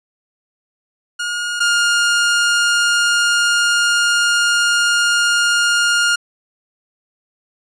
sawtooth tone pair in turn, 1431 / 1415.4 Hz, F6 / F6, +42 / +23 cents, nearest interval unison, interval 19 cents, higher first, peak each -16 / -9 dBFS, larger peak second, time 1.19-1.6 / 1.6-6.16 s, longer second, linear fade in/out 10 ms, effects resampled to 22050 Hz

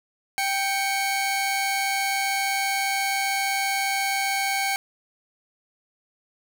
sawtooth tone pair together, 784 / 2217 Hz, G5 / C#7, 0 / 0 cents, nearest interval octave + tritone, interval 1800 cents, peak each -21 / -23 dBFS, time 0.38-4.76 s, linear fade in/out 0 ms, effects none

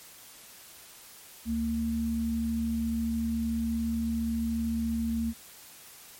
sine tone pair together, 71.97 / 228.5 Hz, D2 / A#3, -34 / -34 cents, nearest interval octave + minor sixth, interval 2000 cents, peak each -35 / -27 dBFS, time 1.45-5.34 s, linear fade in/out 50 ms, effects white hiss -50 dBFS RMS until 6.19 s + MP3 64 kbps

